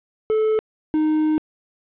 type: tone pair in turn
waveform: triangle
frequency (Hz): 435.1 / 309.3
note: A4 / D#4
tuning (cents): -19 / -10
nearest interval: tritone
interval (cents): 591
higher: first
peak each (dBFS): -14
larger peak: neither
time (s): 0.3-0.59 / 0.94-1.38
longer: second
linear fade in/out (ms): 0
effects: resampled to 8000 Hz + 9-bit